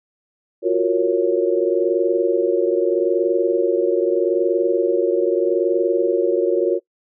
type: chord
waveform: sine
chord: Gb major seventh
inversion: third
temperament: equal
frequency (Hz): 349.2 / 370 / 466.2 / 554.4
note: F4 / Gb4 / Bb4 / Db5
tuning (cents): 0 / 0 / 0 / 0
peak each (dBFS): -20 / -20 / -20 / -22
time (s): 0.62-6.8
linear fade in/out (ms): 50
effects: noise-tail reverb RT60 0.1 s tail -22 dB re dry